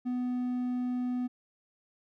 triangle tone, 248.6 Hz, B3, 12 cents sharp, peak -27 dBFS, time 0.05-1.28 s, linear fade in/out 20 ms, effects none

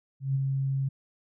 sine tone with ADSR envelope, 135.6 Hz, C#3, 38 cents flat, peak -22 dBFS, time 0.2-0.89 s, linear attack 150 ms, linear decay 22 ms, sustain -3 dB, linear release 11 ms, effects none

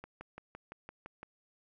click train, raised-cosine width 0.5 ms, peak -30 dBFS, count 8, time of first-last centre 0.04-1.23 s, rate 5.88 Hz, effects none

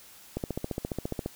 click train, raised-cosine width 2 ms, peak -17 dBFS, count 14, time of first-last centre 0.37-1.26 s, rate 14.6 Hz, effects white hiss -52 dBFS RMS until 1.35 s

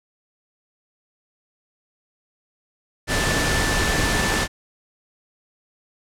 sine tone in noise, 1760 Hz, A6, in tune, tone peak -26 dBFS, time 3.07-4.48 s, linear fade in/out 50 ms, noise pink, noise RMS -21 dBFS, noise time 3.07-4.48 s, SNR -8 dB, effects low-pass 9000 Hz 12 dB/octave

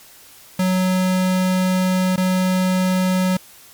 square tone with dropouts, 185 Hz, F#3, in tune, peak -16 dBFS, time 0.59-3.37 s, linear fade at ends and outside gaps 5 ms, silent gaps 2.161-2.177 s, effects white hiss -45 dBFS RMS until 3.73 s + MP3 96 kbps

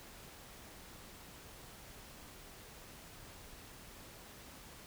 silence, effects pink hiss -54 dBFS RMS until 4.86 s

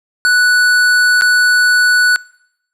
square tone with dropouts, 1480 Hz, F#6, in tune, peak -9 dBFS, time 0.25-2.16 s, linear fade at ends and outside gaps 0 ms, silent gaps 1.211-1.22 s, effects noise-tail reverb RT60 0.8 s tail -24 dB re dry + low-pass 10000 Hz 12 dB/octave

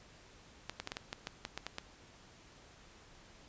clicks, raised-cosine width 0.2 ms, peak -21 dBFS, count 11, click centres 0.696 / 0.8 / 0.874 / 0.919 / 0.969 / 1.129 / 1.271 / 1.451 / 1.576 / 1.666 / 1.784 s, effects pink hiss -59 dBFS RMS until 3.48 s + resampled to 16000 Hz

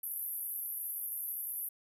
white band-pass noise, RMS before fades -39 dBFS, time 0.03-1.69 s, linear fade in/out 5 ms, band 11000 to 13000 Hz, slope 96 dB/octave, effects none

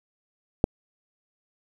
click, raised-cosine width 2 ms, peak -4 dBFS, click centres 0.641 s, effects 7-bit

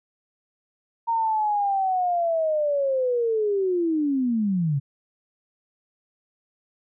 sine linear sweep, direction down, 929 to 132.6 Hz, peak -20 dBFS, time 1.07-4.8 s, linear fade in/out 20 ms, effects none

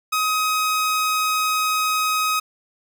sawtooth tone, 1262 Hz, D#6, 24 cents sharp, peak -15 dBFS, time 0.12-2.4 s, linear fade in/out 10 ms, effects none

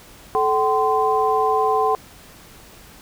sine tone cluster, 434.9 / 764 / 1034 Hz, A4 / G5 / C6, -20 / -45 / -21 cents, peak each -20 dBFS, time 0.35-1.95 s, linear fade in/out 0 ms, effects pink hiss -45 dBFS RMS until 3.01 s

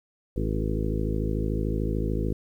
harmonic tone with a mistuned harmonic, 53.5 Hz, A1, 48 cents flat, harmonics 1 / 2 / 3 / 4 / 5 / 6 / 7 / 8 / 9, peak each -28 / -31 / -33 / -34 / -35 / -36 / -36 / -37 / -38 dBFS, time 0.36-2.33 s, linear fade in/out 5 ms, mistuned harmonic 7, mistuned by -29 cents, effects 10-bit

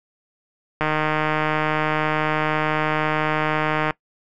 click train, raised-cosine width 0.5 ms, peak -6 dBFS, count 478, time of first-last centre 0.81-3.907 s, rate 154 Hz, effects noise-tail reverb RT60 0.1 s tail -21 dB re dry

